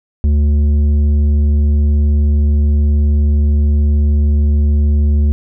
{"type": "tone with tanh clipping", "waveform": "sine", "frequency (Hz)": 73.42, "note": "D2", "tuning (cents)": 0, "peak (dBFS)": -10, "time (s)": [0.24, 5.32], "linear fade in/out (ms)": 0, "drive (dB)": 8, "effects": []}